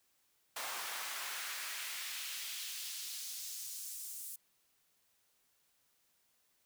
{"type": "noise with high-pass filter sweep", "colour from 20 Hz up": "pink", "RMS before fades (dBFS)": -43, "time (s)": [0.56, 4.36], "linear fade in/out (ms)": 5, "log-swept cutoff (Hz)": [820, 9400], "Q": 1.1, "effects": ["white hiss -75 dBFS RMS until 6.65 s"]}